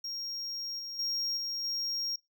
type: tone with level steps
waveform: triangle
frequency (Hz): 5580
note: F8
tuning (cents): -2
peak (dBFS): -34 / -37 / -29 / -32 / -30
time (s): 0.04-2.16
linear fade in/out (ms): 5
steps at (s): 0.79 / 0.99 / 1.37 / 1.64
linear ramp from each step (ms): 2
effects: noise-tail reverb RT60 0.2 s tail -24 dB re dry